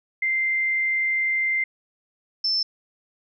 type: tone pair in turn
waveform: sine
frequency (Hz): 2088 / 5303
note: C7 / E8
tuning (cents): -4 / +9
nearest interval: octave + major third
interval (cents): 1613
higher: second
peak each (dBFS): -20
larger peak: neither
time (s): 0.22-1.64 / 2.44-2.63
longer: first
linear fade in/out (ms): 5
effects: none